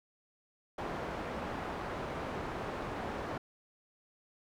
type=low-pass noise; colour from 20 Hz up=white; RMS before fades=-39 dBFS; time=0.78-3.38 s; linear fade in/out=5 ms; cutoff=980 Hz; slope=12 dB/octave; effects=none